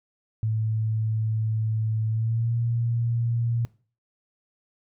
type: tone with pitch glide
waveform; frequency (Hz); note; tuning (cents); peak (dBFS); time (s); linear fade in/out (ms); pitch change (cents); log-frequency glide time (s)
sine; 110 to 117.22; A2 to A#2; 0 to +10; -22; 0.43-3.65; 0; +110; 2.08-2.55
effects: noise-tail reverb RT60 0.4 s tail -21 dB re dry